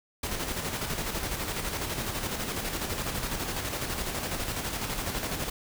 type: noise with tremolo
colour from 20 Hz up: pink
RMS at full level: -31 dBFS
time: 0.23-5.5 s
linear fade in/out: 5 ms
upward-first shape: square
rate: 12 Hz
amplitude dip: 40%
effects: none